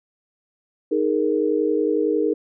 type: chord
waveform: sine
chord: D# suspended fourth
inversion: none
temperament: equal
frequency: 311.1 / 415.3 / 466.2 Hz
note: D#4 / G#4 / A#4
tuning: 0 / 0 / 0 cents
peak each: -22 dBFS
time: 0.91-2.34 s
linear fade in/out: 10 ms
effects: none